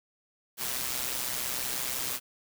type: noise with amplitude modulation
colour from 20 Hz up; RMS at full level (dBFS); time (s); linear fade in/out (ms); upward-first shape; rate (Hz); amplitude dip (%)
white; -30; 0.57-2.2; 50; sine; 126; 60
effects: none